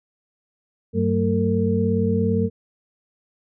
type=tone cluster; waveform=sine; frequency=98.4 / 187.8 / 225.3 / 454 Hz; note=G2 / F#3 / A3 / A#4; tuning=+7 / +26 / +41 / -46 cents; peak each=-23 dBFS; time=0.93-2.5 s; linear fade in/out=50 ms; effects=none